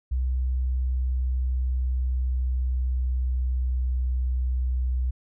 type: tone with pitch glide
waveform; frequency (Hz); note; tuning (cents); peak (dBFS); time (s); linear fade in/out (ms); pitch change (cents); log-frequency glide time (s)
sine; 63.6 to 62.91; C2 to B1; -48 to +33; -22; 0.11-5.11; 10; -19; 0.49-4.09
effects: none